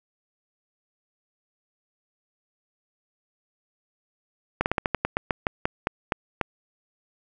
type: slowing click train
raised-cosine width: 0.5 ms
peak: -7 dBFS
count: 14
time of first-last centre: 4.61-6.413 s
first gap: 49 ms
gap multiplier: 1.16
effects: none